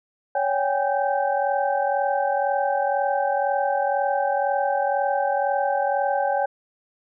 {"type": "tone cluster", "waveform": "sine", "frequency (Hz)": [562, 775, 817, 1548], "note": ["C#5", "G5", "G#5", "G6"], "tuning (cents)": [24, -20, -29, -22], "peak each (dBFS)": [-24, -25, -24, -32], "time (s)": [0.35, 6.46], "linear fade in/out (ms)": 5, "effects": []}